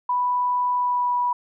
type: tone with pitch glide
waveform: sine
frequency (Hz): 987.8 to 978.7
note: B5 to B5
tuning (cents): 0 to -16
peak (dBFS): -19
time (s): 0.09-1.33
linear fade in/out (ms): 5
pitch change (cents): -16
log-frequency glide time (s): 0.73-1.16
effects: none